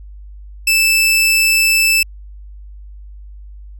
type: tone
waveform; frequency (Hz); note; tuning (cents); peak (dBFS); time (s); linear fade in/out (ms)
sawtooth; 2637; E7; 0; -7; 0.67-2.03; 5
effects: added 50 Hz sine -32 dBFS peak until 3.79 s